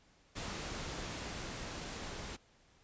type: noise with level ramp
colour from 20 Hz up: pink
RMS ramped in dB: -41 to -44 dBFS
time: 0.35-2.37 s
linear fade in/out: 20 ms
effects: pink hiss -67 dBFS RMS until 2.83 s + resampled to 16000 Hz